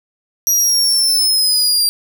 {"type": "linear sweep", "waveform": "sawtooth", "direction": "down", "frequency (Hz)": [5790, 4725], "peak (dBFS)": -9, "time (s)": [0.47, 1.89], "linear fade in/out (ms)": 0, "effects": ["8-bit"]}